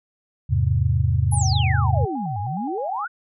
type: chord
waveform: sine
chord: E augmented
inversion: none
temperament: equal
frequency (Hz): 82.41 / 103.83 / 130.81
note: E2 / G#2 / B#2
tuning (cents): 0 / 0 / 0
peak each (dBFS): -21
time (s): 0.49-2.06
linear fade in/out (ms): 20
type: exponential two-way sweep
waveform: sine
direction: down then up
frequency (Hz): 11390 to 92.5 to 1555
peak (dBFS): -25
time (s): 1.31-3.08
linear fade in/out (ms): 20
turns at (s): 2.4
type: tone with vibrato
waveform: sine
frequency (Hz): 794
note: G5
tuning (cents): +22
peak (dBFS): -28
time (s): 1.32-3.05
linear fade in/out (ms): 5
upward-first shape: square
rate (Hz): 4.8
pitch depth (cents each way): 63
effects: none